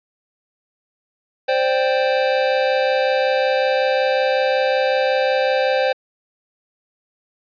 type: chord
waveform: square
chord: C suspended second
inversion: none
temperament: just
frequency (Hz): 523.3 / 588.7 / 784.9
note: C5 / D5 / G5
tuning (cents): 0 / +4 / +2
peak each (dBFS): -18 / -24 / -23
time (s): 1.48-5.93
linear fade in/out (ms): 10
effects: resampled to 11025 Hz + 9-bit